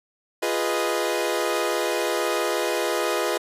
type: chord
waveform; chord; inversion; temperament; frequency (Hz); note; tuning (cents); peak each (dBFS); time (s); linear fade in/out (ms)
sawtooth; F half-diminished seventh; none; equal; 349.2 / 415.3 / 493.9 / 622.3; F4 / Ab4 / Cb5 / Eb5; 0 / 0 / 0 / 0; -24; 0.42-3.38; 10
effects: resampled to 32000 Hz